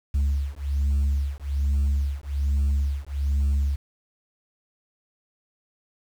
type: beating tone pair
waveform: sine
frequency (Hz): 69.5 / 70.7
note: C#2 / C#2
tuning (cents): +5 / +35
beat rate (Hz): 1.2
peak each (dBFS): -22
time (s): 0.14-3.76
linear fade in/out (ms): 10
effects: tanh soft clip ceiling -18 dBFS + 8-bit